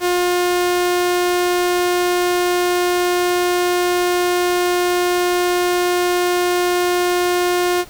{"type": "tone", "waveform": "sawtooth", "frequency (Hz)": 355.9, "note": "F4", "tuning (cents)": 33, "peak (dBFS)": -11, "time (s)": [0, 7.85], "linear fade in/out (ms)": 50, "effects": ["pink hiss -42 dBFS RMS until 7.89 s"]}